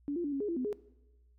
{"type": "tone with pitch steps", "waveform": "sine", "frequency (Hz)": [286.9, 346.9, 288.6, 275.9, 415.4, 337.9, 253.6, 416.7], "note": ["D4", "F4", "D4", "C#4", "G#4", "E4", "B3", "G#4"], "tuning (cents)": [-40, -12, -30, -8, 0, 43, 46, 6], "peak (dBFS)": -31, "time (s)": [0.08, 0.728], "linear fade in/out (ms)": 0, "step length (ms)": 81, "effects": ["noise-tail reverb RT60 1.0 s tail -19 dB re dry", "added 60 Hz sine -61 dBFS peak until 1.38 s"]}